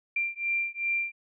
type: beating tone pair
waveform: sine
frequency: 2370 / 2372.6 Hz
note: D7 / D7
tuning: +15 / +17 cents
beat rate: 2.6 Hz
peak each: -30 / -30 dBFS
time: 0.16-1.12 s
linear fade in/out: 5 ms
effects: none